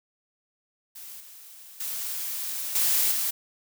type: noise with level steps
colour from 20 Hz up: blue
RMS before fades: -42 / -47 / -32 / -23 / -27 dBFS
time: 0.95-3.31 s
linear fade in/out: 10 ms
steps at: 1.2 / 1.8 / 2.75 / 3.11 s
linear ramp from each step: 5 ms
effects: none